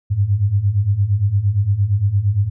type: beating tone pair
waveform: sine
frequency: 95.5 / 104.2 Hz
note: G2 / G#2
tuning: -45 / +6 cents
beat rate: 8.7 Hz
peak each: -19 / -15 dBFS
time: 0.1-2.5 s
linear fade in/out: 20 ms
effects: none